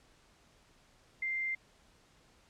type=tone; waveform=sine; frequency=2093 Hz; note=C7; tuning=in tune; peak=-32 dBFS; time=1.22-1.55 s; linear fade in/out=5 ms; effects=pink hiss -65 dBFS RMS until 2.49 s + low-pass 8000 Hz 12 dB/octave